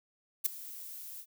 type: noise with ADSR envelope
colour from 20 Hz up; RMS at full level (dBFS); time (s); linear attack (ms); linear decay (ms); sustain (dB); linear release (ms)
violet; -25; 0.44-1.26; 20; 7; -20; 65
effects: none